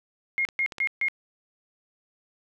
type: tone bursts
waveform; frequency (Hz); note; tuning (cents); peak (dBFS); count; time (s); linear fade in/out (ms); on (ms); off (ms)
sine; 2142; C7; +40; -22; 4; 0.38-1.084; 0; 71; 140
type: clicks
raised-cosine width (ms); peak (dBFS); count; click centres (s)
0.2; -20; 3; 0.488 / 0.722 / 0.783
effects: none

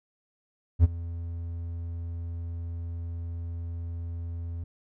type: tone with ADSR envelope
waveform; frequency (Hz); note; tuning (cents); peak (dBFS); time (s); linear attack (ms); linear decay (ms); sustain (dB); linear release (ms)
triangle; 84.6; E2; +45; -10; 0.79-4.64; 50; 25; -20; 6
effects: none

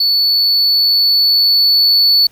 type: tone with level ramp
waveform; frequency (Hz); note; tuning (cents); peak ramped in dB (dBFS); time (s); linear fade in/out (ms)
triangle; 4451; C#8; +6; -9 to -6; 0-2.27; 5
effects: pink hiss -51 dBFS RMS until 2.31 s

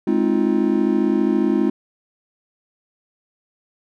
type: chord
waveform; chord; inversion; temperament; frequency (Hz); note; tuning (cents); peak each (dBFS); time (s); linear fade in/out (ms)
triangle; F minor seventh; first; just; 209.5 / 261.9 / 314.3 / 349.2; Ab3 / C4 / Eb4 / F4; +15 / +2 / +18 / 0; -19; 0.07-1.7; 5
effects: none

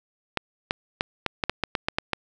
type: clicks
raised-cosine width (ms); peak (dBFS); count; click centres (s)
0.3; -7; 11; 0.373 / 0.709 / 1.009 / 1.263 / 1.438 / 1.496 / 1.637 / 1.752 / 1.885 / 1.985 / 2.133
effects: none

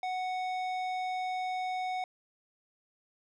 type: tone with low-pass filter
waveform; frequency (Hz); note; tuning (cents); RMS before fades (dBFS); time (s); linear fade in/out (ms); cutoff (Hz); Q
square; 740; F#5; 0; -34; 0.03-2.04; 2; 3700; 0.68
effects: none

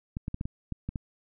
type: clicks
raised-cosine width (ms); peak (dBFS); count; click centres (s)
5; -20; 8; 0.169 / 0.281 / 0.344 / 0.411 / 0.455 / 0.723 / 0.89 / 0.958
effects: none

